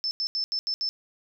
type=tone bursts at uneven times; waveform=sine; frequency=5274 Hz; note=E8; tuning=in tune; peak=-25 dBFS; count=6; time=0.04-0.11 / 0.2-0.27 / 0.35-0.44 / 0.52-0.59 / 0.67-0.74 / 0.81-0.89 s; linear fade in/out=0 ms; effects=none